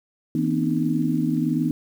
sine tone cluster, 160.8 / 238.7 / 260 / 306.6 Hz, E3 / A#3 / C4 / D#4, -43 / +41 / -11 / -25 cents, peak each -25 dBFS, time 0.35-1.71 s, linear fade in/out 2 ms, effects 8-bit

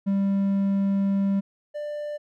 triangle tone pair in turn, 197 / 592.4 Hz, G3 / D5, +9 / +15 cents, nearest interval octave + perfect fifth, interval 1906 cents, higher second, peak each -18 / -27 dBFS, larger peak first, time 0.06-1.41 / 1.74-2.18 s, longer first, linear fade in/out 20 ms, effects none

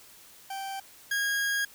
40% pulse tone pair in turn, 780 / 1636.6 Hz, G5 / G#6, -9 / -26 cents, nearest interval octave + minor second, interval 1283 cents, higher second, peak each -33 / -25 dBFS, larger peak second, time 0.5-0.8 / 1.11-1.65 s, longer second, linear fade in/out 5 ms, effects white hiss -53 dBFS RMS until 1.74 s

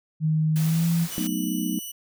sine tone with pitch glide, 156.4 to 167.63 Hz, D#3 to E3, +9 to +29 cents, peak -19 dBFS, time 0.2-1.08 s, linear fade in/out 50 ms, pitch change +120 cents, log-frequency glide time 0.57-0.87 s
white noise, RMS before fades -36 dBFS, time 0.56-1.27 s, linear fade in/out 0 ms
5% pulse tone, 2960 Hz, F#7, in tune, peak -25 dBFS, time 1.11-1.92 s, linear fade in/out 10 ms
sine chord, B dominant seventh, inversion second, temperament equal with one note detuned, 185 / 220 / 246.9 / 308.8 Hz, F#3 / A3 / B3 / D#4, 0 / 0 / 0 / -13 cents, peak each -29 / -31 / -30 / -29 dBFS, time 1.18-1.79 s, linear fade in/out 0 ms
effects none

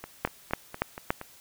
two click trains, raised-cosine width 0.5 ms, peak -9 / -22 dBFS, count 4 / 6, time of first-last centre 0.25-1.105 / 0.04-1.214 s, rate 3.51 / 4.26 Hz, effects white hiss -54 dBFS RMS until 1.4 s

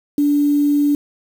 sine tone with quantisation, 290 Hz, D4, 22 cents flat, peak -12 dBFS, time 0.18-0.95 s, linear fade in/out 2 ms, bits 6, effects none

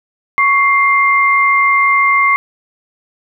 sine tone pair together, 1114 / 2102 Hz, C#6 / C7, +8 / +7 cents, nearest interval major seventh, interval 1099 cents, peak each -11 dBFS, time 0.38-2.36 s, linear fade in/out 0 ms, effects none

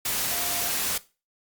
sine tone in noise, 700 Hz, F5, 4 cents sharp, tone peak -38 dBFS, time 0.31-0.7 s, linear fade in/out 5 ms, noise white, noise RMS -27 dBFS, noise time 0.05-0.98 s, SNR -14 dB, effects noise-tail reverb RT60 0.3 s tail -18 dB re dry + Opus 48 kbps

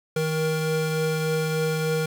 square tone pair together, 158.23 / 471.3 Hz, D#3 / A#4, +29 / +19 cents, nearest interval octave + perfect fifth, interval 1890 cents, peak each -26 dBFS, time 0.16-2.06 s, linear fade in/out 5 ms, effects none

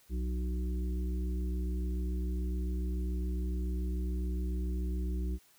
harmonic tone with a mistuned harmonic, 61.74 Hz, B1, in tune, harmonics 1 / 3 / 5 / 6, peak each -31 / -41 / -45 / -47 dBFS, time 0.09-5.39 s, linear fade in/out 50 ms, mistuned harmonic 5, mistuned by -30 cents, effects white hiss -64 dBFS RMS until 5.58 s

